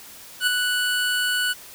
25% pulse tone with ADSR envelope, 1480 Hz, F#6, in tune, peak -12 dBFS, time 0.4-1.54 s, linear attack 72 ms, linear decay 5 ms, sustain -5 dB, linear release 26 ms, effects white hiss -43 dBFS RMS until 1.74 s

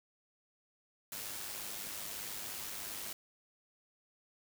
white noise with amplitude modulation, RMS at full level -41 dBFS, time 1.12-3.13 s, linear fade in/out 2 ms, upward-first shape sine, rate 103 Hz, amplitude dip 40%, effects none

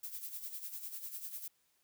violet noise with tremolo, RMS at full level -42 dBFS, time 0.03-1.48 s, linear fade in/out 5 ms, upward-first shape sine, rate 10 Hz, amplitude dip 65%, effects white hiss -75 dBFS RMS until 1.83 s

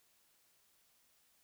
silence, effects white hiss -72 dBFS RMS until 1.43 s

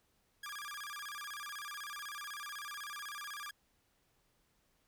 sawtooth tone with vibrato, 1396.9 Hz, F6, in tune, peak -39 dBFS, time 0.43-3.51 s, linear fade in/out 5 ms, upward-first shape square, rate 16 Hz, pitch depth 290 cents each way, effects pink hiss -75 dBFS RMS until 4.87 s

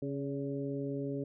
harmonic tone with a mistuned harmonic, 138.8 Hz, C#3, 3 cents sharp, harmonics 1 / 2 / 3 / 4, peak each -39 / -37 / -39 / -44 dBFS, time 0.02-1.24 s, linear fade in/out 5 ms, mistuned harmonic 4, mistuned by +39 cents, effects none

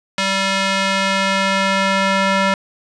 square tone with band-pass filter sweep, 194 Hz, G3, 18 cents flat, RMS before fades -17 dBFS, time 0.18-2.54 s, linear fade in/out 2 ms, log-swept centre 3000 to 1600 Hz, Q 0.73, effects resampled to 22050 Hz

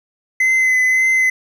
triangle tone with vibrato, 2041 Hz, C7, 44 cents flat, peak -10 dBFS, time 0.4-1.3 s, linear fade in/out 5 ms, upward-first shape triangle, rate 1.8 Hz, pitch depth 22 cents each way, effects none

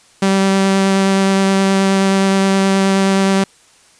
sawtooth tone with vibrato, 193.8 Hz, G3, 20 cents flat, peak -7 dBFS, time 0.22-3.44 s, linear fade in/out 5 ms, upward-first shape triangle, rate 9.5 Hz, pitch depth 10 cents each way, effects white hiss -49 dBFS RMS until 3.99 s + resampled to 22050 Hz

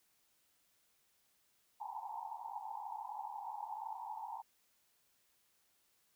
white band-pass noise, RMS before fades -45 dBFS, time 1.8-4.42 s, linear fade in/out 10 ms, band 800 to 930 Hz, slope 96 dB/octave, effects white hiss -75 dBFS RMS until 6.15 s

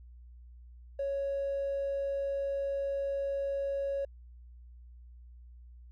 triangle tone, 554.4 Hz, C#5, in tune, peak -27 dBFS, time 0.99-4.05 s, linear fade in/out 5 ms, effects tanh soft clip ceiling -27 dBFS + added 60 Hz sine -49 dBFS peak until 5.91 s

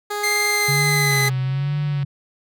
15% pulse tone, 414.1 Hz, G#4, 5 cents flat, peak -17 dBFS, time 0.1-1.3 s, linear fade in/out 10 ms
sawtooth tone with pitch glide, 2093 to 2030 Hz, C7 to B6, 0 to +47 cents, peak -15 dBFS, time 0.23-1.29 s, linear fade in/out 10 ms, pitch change -53 cents, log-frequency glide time 0.49-1.13 s
sine tone with vibrato, 138.59 Hz, C#3, in tune, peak -19 dBFS, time 0.68-2.05 s, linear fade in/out 10 ms, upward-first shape sine, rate 1.1 Hz, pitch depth 110 cents each way
click train, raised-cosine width 0.3 ms, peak -23 dBFS, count 173, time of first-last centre 1.11-2.03 s, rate 187 Hz
effects none

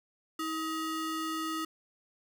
square ring-modulated tone, 792 Hz, G5, 18 cents sharp, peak -30 dBFS, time 0.39-1.65 s, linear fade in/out 5 ms, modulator 472 Hz, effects none

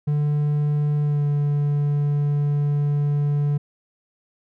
triangle tone with pitch glide, 147.6 to 145.32 Hz, D3 to D3, +9 to -18 cents, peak -16 dBFS, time 0.07-3.58 s, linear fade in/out 10 ms, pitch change -27 cents, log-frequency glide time 1.02-1.24 s, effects none

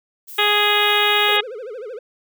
violet noise, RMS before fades -36 dBFS, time 0.27-1.38 s, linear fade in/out 20 ms
harmonic tone, 415.3 Hz, G#4, in tune, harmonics 1 / 2 / 3 / 4 / 5 / 6 / 7 / 8 / 9, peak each -23 / -23 / -23 / -23 / -23 / -23 / -23 / -23 / -23 dBFS, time 0.38-1.41 s, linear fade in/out 10 ms
triangle tone with vibrato, 466.2 Hz, A#4, in tune, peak -27 dBFS, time 1.28-1.99 s, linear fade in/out 5 ms, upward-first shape sine, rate 13 Hz, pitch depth 220 cents each way
effects none

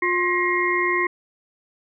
harmonic tone with a mistuned harmonic, 354.5 Hz, F4, 26 cents sharp, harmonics 1 / 3 / 5 / 6, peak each -24 / -24 / -24 / -24 dBFS, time 0.02-1.07 s, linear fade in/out 5 ms, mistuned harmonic 5, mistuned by +120 cents, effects none

